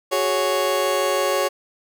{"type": "chord", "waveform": "30% pulse", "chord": "F# suspended second", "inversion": "none", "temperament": "just", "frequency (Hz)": [370, 416.2, 555], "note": ["F#4", "G#4", "C#5"], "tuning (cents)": [0, 4, 2], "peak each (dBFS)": [-23, -23, -18], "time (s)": [0.11, 1.49], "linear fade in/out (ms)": 20, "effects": []}